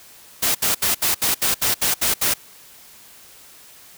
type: noise bursts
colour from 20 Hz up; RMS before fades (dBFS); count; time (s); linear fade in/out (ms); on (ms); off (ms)
white; -19; 10; 0.42-2.341; 10; 130; 69
effects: white hiss -46 dBFS RMS until 3.97 s